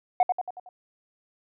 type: tone with echo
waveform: sine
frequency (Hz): 730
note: F#5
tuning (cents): -24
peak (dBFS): -13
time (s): 0.2-0.23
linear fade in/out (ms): 2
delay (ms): 92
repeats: 5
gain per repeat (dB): -6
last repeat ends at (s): 0.69
effects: tanh soft clip ceiling -14 dBFS

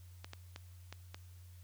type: clicks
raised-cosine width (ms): 0.2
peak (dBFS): -28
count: 5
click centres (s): 0.245 / 0.334 / 0.561 / 0.926 / 1.145
effects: added 89 Hz sine -52 dBFS peak until 1.63 s + white hiss -67 dBFS RMS until 1.63 s

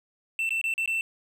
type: tone with dropouts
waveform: triangle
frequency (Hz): 2679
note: E7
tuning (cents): +27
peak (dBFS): -23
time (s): 0.39-1.01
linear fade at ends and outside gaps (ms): 1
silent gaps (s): 0.492-0.506 / 0.614-0.64 / 0.739-0.779 / 0.859-0.876
effects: none

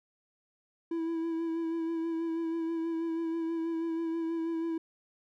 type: tone with vibrato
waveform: triangle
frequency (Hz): 329.6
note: E4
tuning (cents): 0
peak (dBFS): -28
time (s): 0.91-4.78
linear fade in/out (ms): 5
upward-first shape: sine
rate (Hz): 6.2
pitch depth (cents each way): 25
effects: none

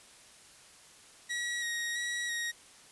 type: tone with vibrato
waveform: sawtooth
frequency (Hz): 1900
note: A#6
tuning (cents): +33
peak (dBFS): -29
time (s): 1.29-2.52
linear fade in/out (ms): 20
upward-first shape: square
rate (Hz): 1.5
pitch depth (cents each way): 17
effects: white hiss -56 dBFS RMS until 2.91 s + resampled to 24000 Hz

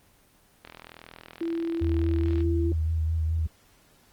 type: click train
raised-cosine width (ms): 0.3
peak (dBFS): -26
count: 73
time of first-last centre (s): 0.65-2.406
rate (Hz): 41
type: tone with pitch glide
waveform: sine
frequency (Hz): 333 to 336.9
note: E4 to E4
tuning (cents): +18 to +38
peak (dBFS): -26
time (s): 1.41-2.72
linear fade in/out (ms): 2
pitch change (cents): +20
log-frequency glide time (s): 2.15-2.41
type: tone with vibrato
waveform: sine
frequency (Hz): 80.3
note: E2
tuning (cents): -45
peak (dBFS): -23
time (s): 1.81-3.47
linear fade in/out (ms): 10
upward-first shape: sine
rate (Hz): 4.7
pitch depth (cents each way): 31
effects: pink hiss -60 dBFS RMS until 4.12 s + Opus 24 kbps

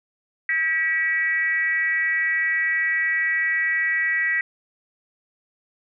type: tone with frequency modulation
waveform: sine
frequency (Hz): 1935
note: B6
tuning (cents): -36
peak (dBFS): -19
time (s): 0.49-4.41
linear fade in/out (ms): 2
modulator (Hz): 327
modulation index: 0.68
effects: none

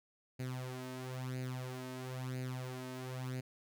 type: tone with flanger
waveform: sawtooth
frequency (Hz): 128.1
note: C3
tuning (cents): -36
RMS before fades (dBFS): -42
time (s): 0.39-3.41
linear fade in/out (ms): 10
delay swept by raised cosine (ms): 0.44 to 3.24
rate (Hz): 1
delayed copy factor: +0.7
effects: none

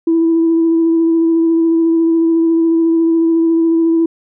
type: tone with vibrato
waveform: sine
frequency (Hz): 329.6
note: E4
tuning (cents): 0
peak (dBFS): -8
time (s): 0.07-4.06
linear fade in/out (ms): 5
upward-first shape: sine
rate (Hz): 14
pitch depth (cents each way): 15
effects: tanh soft clip ceiling -5 dBFS

